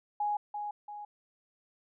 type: tone with echo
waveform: sine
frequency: 830.6 Hz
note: G#5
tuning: in tune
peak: -28 dBFS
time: 0.2-0.37 s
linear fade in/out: 5 ms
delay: 340 ms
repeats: 2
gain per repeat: -6 dB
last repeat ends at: 1.05 s
effects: none